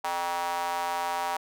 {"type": "tone with high-pass filter", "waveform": "square", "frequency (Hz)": 86.8, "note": "F2", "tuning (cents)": -10, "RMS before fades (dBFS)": -30, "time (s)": [0.04, 1.37], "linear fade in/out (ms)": 5, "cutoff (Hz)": 850, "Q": 4.5, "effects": []}